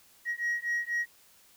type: beating tone pair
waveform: sine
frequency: 1894 / 1898.1 Hz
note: A#6 / A#6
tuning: +27 / +31 cents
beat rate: 4.1 Hz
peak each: -30 dBFS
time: 0.25-1.06 s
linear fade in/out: 50 ms
effects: tanh soft clip ceiling -25 dBFS + white hiss -60 dBFS RMS until 1.56 s